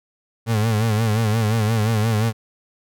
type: tone with vibrato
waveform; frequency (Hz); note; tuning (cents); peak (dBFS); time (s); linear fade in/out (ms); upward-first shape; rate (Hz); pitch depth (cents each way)
35% pulse; 110; A2; 0; -15; 0.46-2.33; 50; sine; 5.7; 84
effects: none